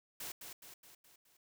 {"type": "noise with echo", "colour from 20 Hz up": "white", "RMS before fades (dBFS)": -44, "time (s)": [0.2, 0.32], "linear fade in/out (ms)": 5, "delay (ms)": 210, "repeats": 5, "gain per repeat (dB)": -5, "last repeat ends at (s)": 1.37, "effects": []}